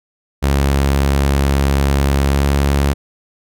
sawtooth tone with pitch glide, 69.3 to 70.23 Hz, C#2 to C#2, 0 to +23 cents, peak -8 dBFS, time 0.42-2.94 s, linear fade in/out 20 ms, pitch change +23 cents, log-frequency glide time 2.29-2.42 s, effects none

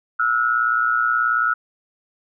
sine tone pair together, 1318.5 / 1437.1 Hz, E6 / F6, 0 / +49 cents, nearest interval minor second, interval 149 cents, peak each -19 dBFS, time 0.19-1.54 s, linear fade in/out 10 ms, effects none

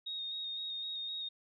sine tone with vibrato, 3729 Hz, A#7, in tune, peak -37 dBFS, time 0.06-1.29 s, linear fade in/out 10 ms, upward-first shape square, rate 3.9 Hz, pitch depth 17 cents each way, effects none

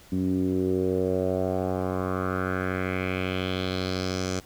10% pulse tone with low-pass filter sweep, 92.8 Hz, F#2, 6 cents sharp, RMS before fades -27 dBFS, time 0.12-4.4 s, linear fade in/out 5 ms, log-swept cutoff 240 to 6600 Hz, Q 3.2, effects pink hiss -52 dBFS RMS until 4.45 s

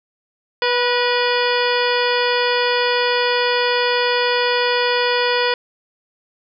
harmonic tone with a mistuned harmonic, 489.7 Hz, B4, 15 cents flat, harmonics 1 / 2 / 3 / 4 / 5 / 6 / 7 / 9 / 10, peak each -19 / -22 / -24 / -25 / -26 / -27 / -27 / -29 / -29 dBFS, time 0.62-5.54 s, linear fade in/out 2 ms, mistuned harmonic 4, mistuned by -34 cents, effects none

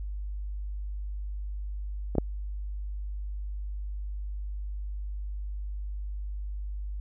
clicks, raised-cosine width 2 ms, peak -17 / -9 dBFS, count 2, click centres 2.153 / 2.183 s, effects added 50 Hz sine -32 dBFS peak until 7 s

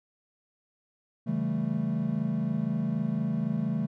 triangle chord, A dominant seventh, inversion first, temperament equal, 138.59 / 164.81 / 196 / 220 Hz, C#3 / E3 / G3 / A3, 0 / 0 / 0 / 0 cents, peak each -32 / -30 / -31 / -28 dBFS, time 1.26-3.87 s, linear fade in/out 20 ms, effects none

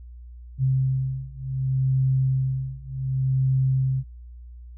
sine beating tone pair, 131.6 / 132.27 Hz, C3 / C3, +10 / +19 cents, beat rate 0.67 Hz, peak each -24 / -23 dBFS, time 0.58-4.04 s, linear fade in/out 50 ms, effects noise-tail reverb RT60 0.1 s tail -23 dB re dry + added 60 Hz sine -39 dBFS peak until 4.77 s

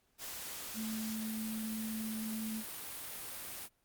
sine tone in noise, 220 Hz, A3, in tune, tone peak -37 dBFS, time 0.74-2.64 s, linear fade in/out 50 ms, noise white, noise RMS -44 dBFS, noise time 0.18-3.69 s, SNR +4 dB, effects pink hiss -75 dBFS RMS until 3.84 s + Opus 48 kbps

